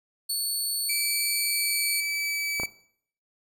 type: tone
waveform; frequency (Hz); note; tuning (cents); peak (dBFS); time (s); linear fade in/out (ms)
20% pulse; 4435; C#8; 0; -20; 0.29-2.01; 10
type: tone with pitch glide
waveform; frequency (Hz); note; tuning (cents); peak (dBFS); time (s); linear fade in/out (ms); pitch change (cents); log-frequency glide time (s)
sawtooth; 2317 to 2297; D7 to D7; -24 to -39; -24; 0.89-2.66; 5; -15; 1.41-2.5
type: clicks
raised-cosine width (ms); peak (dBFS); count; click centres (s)
1; -19 / -20; 2; 2.599 / 2.634
effects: noise-tail reverb RT60 0.6 s tail -17 dB re dry